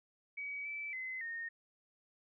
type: tone with pitch steps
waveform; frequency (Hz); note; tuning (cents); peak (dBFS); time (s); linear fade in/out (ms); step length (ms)
sine; 2270 / 2315 / 2045 / 1843; C#7 / D7 / C7 / A#6; +41 / -25 / -40 / -20; -39; 0.37-1.49; 10; 280
effects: none